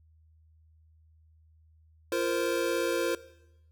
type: chord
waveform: square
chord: F suspended fourth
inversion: none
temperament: equal with one note detuned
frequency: 344.2 / 466.2 / 523.3 Hz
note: F4 / Bb4 / C5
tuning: -25 / 0 / 0 cents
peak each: -32 dBFS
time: 2.12-3.15 s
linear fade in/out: 2 ms
effects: noise-tail reverb RT60 0.9 s tail -18 dB re dry + added 79 Hz sine -58 dBFS peak until 3.71 s